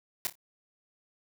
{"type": "noise with echo", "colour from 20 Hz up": "white", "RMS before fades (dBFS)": -30, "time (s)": [0.25, 0.27], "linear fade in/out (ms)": 0, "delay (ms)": 28, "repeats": 3, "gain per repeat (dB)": -11, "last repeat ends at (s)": 0.354, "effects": []}